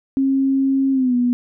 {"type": "tone with pitch glide", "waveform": "sine", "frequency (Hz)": [270, 244.7], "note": ["C#4", "B3"], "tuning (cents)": [-45, -16], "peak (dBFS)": -14, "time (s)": [0.17, 1.33], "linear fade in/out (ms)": 0, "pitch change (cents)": -171, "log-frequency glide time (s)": [0.92, 1.15], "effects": []}